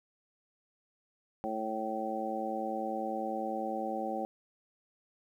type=harmonic tone; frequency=110 Hz; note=A2; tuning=in tune; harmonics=2 / 3 / 4 / 5 / 6 / 7; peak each=-40 / -40 / -44 / -38 / -47 / -36 dBFS; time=1.44-4.25 s; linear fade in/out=0 ms; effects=11-bit